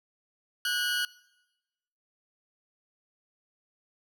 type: tone pair together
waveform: 20% pulse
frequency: 1464 / 1600.9 Hz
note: F#6 / G6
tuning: -19 / +36 cents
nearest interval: major second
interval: 155 cents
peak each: -23 / -30 dBFS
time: 0.65-1.05 s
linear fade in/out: 2 ms
effects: noise-tail reverb RT60 1.0 s tail -22 dB re dry